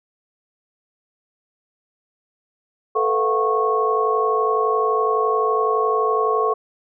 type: tone cluster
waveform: sine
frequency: 439.1 / 490.9 / 681 / 731 / 1099 Hz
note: A4 / B4 / F5 / F#5 / C#6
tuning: -4 / -10 / -44 / -21 / -15 cents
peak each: -20 / -26 / -29 / -27 / -20 dBFS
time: 2.95-6.54 s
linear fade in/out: 10 ms
effects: none